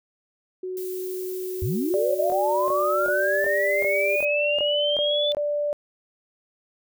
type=tone with pitch glide; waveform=sine; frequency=370 to 401.2 Hz; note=F#4 to G4; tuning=0 to +40 cents; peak=-28 dBFS; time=0.63-4.16 s; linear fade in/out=5 ms; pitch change=+140 cents; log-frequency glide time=3.13-3.45 s
type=noise; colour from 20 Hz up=violet; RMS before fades=-39 dBFS; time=0.77-4.25 s; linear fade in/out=0 ms
type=linear sweep; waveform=sine; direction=up; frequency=77.78 to 3520 Hz; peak=-23 dBFS; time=1.62-5.32 s; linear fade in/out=0 ms
type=tone bursts; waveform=sine; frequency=587.3 Hz; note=D5; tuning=in tune; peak=-22 dBFS; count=10; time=1.94-5.729 s; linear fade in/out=0 ms; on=360 ms; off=21 ms
effects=none